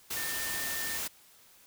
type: tone in noise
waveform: sine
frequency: 1800 Hz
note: A6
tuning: 39 cents sharp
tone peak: -38 dBFS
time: 0.16-0.98 s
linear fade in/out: 10 ms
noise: white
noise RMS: -35 dBFS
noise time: 0.1-1.08 s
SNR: -6 dB
effects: white hiss -59 dBFS RMS until 1.66 s